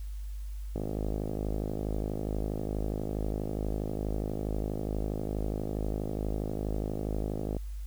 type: click train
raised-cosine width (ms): 2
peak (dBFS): -20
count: 357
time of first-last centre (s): 0.76-7.567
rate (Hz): 52.3
effects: added 50 Hz sine -35 dBFS peak until 7.86 s + white hiss -60 dBFS RMS until 7.86 s